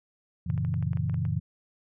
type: chord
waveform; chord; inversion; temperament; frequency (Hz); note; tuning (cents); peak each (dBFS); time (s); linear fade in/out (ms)
sine; F# dominant seventh; none; equal; 92.5 / 116.54 / 138.59 / 164.81; F#2 / A#2 / C#3 / E3; 0 / 0 / 0 / 0; -31; 0.46-1.4; 10
type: clicks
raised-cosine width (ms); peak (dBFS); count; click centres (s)
0.5; -31; 10; 0.501 / 0.578 / 0.649 / 0.741 / 0.826 / 0.932 / 0.972 / 1.097 / 1.143 / 1.252
effects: none